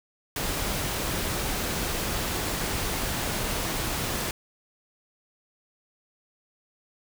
pink noise, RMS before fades -29 dBFS, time 0.36-4.31 s, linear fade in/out 2 ms, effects none

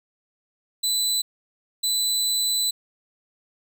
25% pulse tone pair in turn, 3995 / 3995 Hz, B7 / B7, +19 / +19 cents, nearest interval unison, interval 0 cents, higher neither, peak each -17 dBFS, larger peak neither, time 0.83-1.22 / 1.83-2.71 s, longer second, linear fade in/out 10 ms, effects none

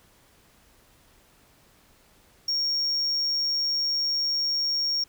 triangle tone, 5550 Hz, F8, 12 cents flat, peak -22 dBFS, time 2.48-5.04 s, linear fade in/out 5 ms, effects pink hiss -59 dBFS RMS until 5.08 s

